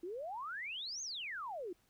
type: exponential two-way sweep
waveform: sine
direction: up then down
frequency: 328.9 to 6645 to 328.9 Hz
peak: -40 dBFS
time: 0.03-1.73 s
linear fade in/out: 5 ms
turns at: 1.02 s
effects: pink hiss -73 dBFS RMS until 1.89 s